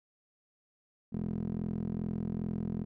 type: tone with band-pass filter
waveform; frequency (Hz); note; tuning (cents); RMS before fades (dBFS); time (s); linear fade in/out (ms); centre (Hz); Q
15% pulse; 42.46; F1; -48; -35; 1.12-2.85; 20; 230; 4.1
effects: none